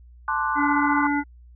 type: chord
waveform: sine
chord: D dominant seventh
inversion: second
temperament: equal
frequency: 880 / 1046.5 / 1174.7 / 1480 Hz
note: A5 / C6 / D6 / F#6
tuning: 0 / 0 / 0 / 0 cents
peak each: -27 dBFS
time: 0.28-1.07 s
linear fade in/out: 2 ms
type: harmonic tone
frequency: 288.4 Hz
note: D4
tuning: 31 cents flat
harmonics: 1 / 3 / 5 / 7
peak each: -22 / -27 / -29 / -30 dBFS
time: 0.55-1.24 s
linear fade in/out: 50 ms
effects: added 60 Hz sine -45 dBFS peak until 1.55 s